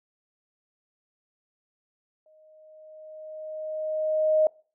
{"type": "tone with exponential growth", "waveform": "sine", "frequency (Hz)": 622.3, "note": "D#5", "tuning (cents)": 0, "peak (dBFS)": -16, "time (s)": [2.26, 4.47], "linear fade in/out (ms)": 2, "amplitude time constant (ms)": 480, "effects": ["noise-tail reverb RT60 0.4 s tail -25 dB re dry"]}